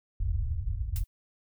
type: low-pass noise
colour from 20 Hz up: white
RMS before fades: -30 dBFS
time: 0.2-1.04 s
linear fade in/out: 2 ms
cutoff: 100 Hz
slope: 48 dB/octave
type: noise with exponential decay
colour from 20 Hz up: blue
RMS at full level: -36 dBFS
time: 0.96-1.07 s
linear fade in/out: 0 ms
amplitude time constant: 23 ms
effects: none